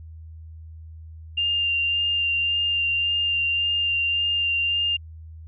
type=tone with vibrato; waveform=sine; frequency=2794 Hz; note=F7; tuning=in tune; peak=-20 dBFS; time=1.37-4.97 s; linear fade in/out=10 ms; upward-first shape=sine; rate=1.8 Hz; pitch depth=12 cents each way; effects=added 80 Hz sine -38 dBFS peak until 5.47 s